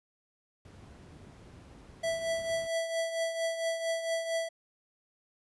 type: noise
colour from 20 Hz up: brown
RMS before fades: -47 dBFS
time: 0.65-2.67 s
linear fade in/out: 2 ms
type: tone with tremolo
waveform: square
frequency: 659.3 Hz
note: E5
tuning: in tune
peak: -28 dBFS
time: 2.03-4.49 s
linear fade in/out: 10 ms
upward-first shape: triangle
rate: 4.4 Hz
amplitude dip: 65%
effects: high-pass 80 Hz 12 dB/octave + resampled to 24000 Hz